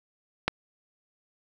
click, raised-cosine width 0.3 ms, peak -7 dBFS, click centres 0.48 s, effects 8-bit

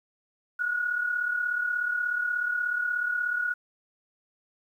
sine tone pair together, 1421.4 / 1458 Hz, F6 / F#6, +30 / -26 cents, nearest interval unison, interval 44 cents, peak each -33 / -26 dBFS, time 0.59-3.54 s, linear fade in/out 10 ms, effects 10-bit

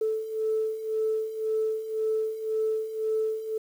sine beating tone pair, 436.7 / 438.6 Hz, A4 / A4, -13 / -6 cents, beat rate 1.9 Hz, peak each -31 / -26 dBFS, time 0.01-3.58 s, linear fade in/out 5 ms, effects tanh soft clip ceiling -18 dBFS + 9-bit

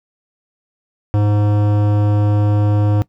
sine tone with hard clipping, 103.83 Hz, G#2, in tune, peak -14 dBFS, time 1.14-3.02 s, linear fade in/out 0 ms, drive 16 dB, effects noise-tail reverb RT60 0.1 s tail -19 dB re dry

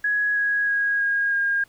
sine tone with pitch steps, 1672 / 1658.5 / 1645.2 / 1631.9 / 1618.8 Hz, G#6 / G#6 / G#6 / G#6 / G#6, +11 / -3 / -17 / -31 / -45 cents, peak -19 dBFS, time 0.04-1.64 s, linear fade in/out 5 ms, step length 320 ms, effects pink hiss -57 dBFS RMS until 1.68 s

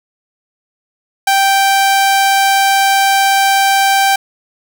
sawtooth tone, 783 Hz, G5, 2 cents flat, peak -5 dBFS, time 1.27-4.16 s, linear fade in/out 5 ms, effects none

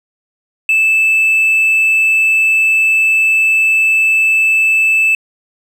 triangle tone, 2630 Hz, E7, 5 cents flat, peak -6 dBFS, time 0.69-5.15 s, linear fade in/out 2 ms, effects tanh soft clip ceiling -3 dBFS

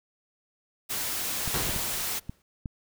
white noise, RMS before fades -31 dBFS, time 0.89-2.2 s, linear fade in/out 20 ms
clicks, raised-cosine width 5 ms, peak -21 dBFS, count 5, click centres 1.477 / 1.695 / 1.763 / 2.295 / 2.658 s
pink noise with exponential decay, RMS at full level -28 dBFS, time 1.54-2.42 s, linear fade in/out 1 ms, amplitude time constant 190 ms
effects none

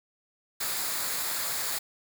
white noise with comb filter, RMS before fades -31 dBFS, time 0.6-1.79 s, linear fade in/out 10 ms, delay 0.34 ms, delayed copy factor -0.5, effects none

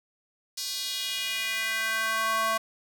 square tone with high-pass filter sweep, 222.2 Hz, A3, 17 cents sharp, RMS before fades -29 dBFS, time 0.57-2.58 s, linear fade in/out 10 ms, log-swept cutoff 4900 to 910 Hz, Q 2.5, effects 8-bit

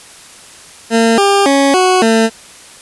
20% pulse tone with pitch steps, 227.9 / 398.9 / 276.9 / 369.4 / 224.7 Hz, A#3 / G4 / C#4 / F#4 / A3, -39 / +30 / -2 / -3 / +37 cents, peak -3 dBFS, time 0.9-2.3 s, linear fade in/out 50 ms, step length 280 ms, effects white hiss -37 dBFS RMS until 2.81 s + resampled to 24000 Hz

